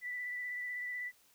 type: tone with vibrato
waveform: sine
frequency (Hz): 1975.5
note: B6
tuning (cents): 0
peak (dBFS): -37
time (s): 0.01-1.12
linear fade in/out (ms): 50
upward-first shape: sine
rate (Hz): 16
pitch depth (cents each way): 18
effects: white hiss -67 dBFS RMS until 1.34 s